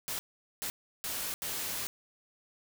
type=noise bursts at uneven times; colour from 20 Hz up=white; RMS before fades=-36 dBFS; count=4; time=0.08-0.19 / 0.62-0.7 / 1.04-1.34 / 1.42-1.87 s; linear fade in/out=0 ms; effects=none